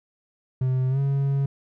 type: tone with pitch glide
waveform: triangle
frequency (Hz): 129.2 to 138.47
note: C3 to C#3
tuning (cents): -21 to -2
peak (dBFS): -18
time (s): 0.61-1.46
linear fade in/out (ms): 5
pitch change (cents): +119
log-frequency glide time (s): 0.89-0.99
effects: none